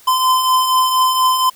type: beating tone pair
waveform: square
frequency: 1024 / 1028.2 Hz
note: C6 / C6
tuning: -38 / -31 cents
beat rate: 4.2 Hz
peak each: -22 / -13 dBFS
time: 0.07-1.5 s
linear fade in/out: 10 ms
effects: white hiss -46 dBFS RMS until 1.55 s